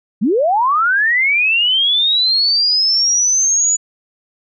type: linear sweep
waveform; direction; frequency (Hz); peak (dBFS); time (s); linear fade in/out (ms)
sine; up; 173.7 to 6940; -11; 0.21-3.77; 20
effects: none